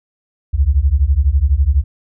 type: beating tone pair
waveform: sine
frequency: 64 / 76 Hz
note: C2 / D#2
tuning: -38 / -40 cents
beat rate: 12 Hz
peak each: -13 dBFS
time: 0.53-1.84 s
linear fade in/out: 20 ms
effects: none